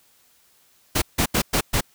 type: noise bursts at uneven times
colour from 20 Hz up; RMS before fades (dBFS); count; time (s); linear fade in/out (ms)
pink; -20; 5; 0.95-1.02 / 1.18-1.26 / 1.34-1.42 / 1.53-1.61 / 1.73-1.81; 10
effects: white hiss -59 dBFS RMS until 1.94 s